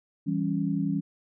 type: chord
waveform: sine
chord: C# diminished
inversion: first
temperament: equal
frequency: 164.81 / 196 / 277.2 Hz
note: E3 / G3 / C#4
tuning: 0 / 0 / 0 cents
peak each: -29 dBFS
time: 0.26-1.01 s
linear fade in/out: 20 ms
effects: none